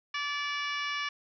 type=harmonic tone with a mistuned harmonic; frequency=579 Hz; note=D5; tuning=25 cents flat; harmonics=2 / 3 / 4 / 5 / 6 / 7 / 8 / 9 / 10; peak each=-36 / -37 / -36 / -39 / -44 / -49 / -50 / -45 / -52 dBFS; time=0.14-1.09 s; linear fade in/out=5 ms; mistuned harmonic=9; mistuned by=+30 cents; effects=none